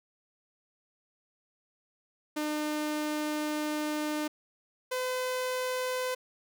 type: tone pair in turn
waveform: sawtooth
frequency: 302.2 / 508.2 Hz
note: D4 / B4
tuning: +50 / +49 cents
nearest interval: major sixth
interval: 899 cents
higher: second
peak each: -26 dBFS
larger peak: neither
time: 2.36-4.28 / 4.91-6.15 s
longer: first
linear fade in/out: 10 ms
effects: none